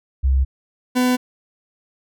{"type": "tone pair in turn", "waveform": ["sine", "40% pulse"], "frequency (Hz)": [66.4, 250.7], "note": ["C2", "B3"], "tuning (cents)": [26, 26], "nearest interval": "octave + major seventh", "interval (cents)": 2300, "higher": "second", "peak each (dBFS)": [-13, -14], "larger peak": "first", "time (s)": [[0.23, 0.45], [0.95, 1.17]], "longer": "neither", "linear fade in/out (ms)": 20, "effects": []}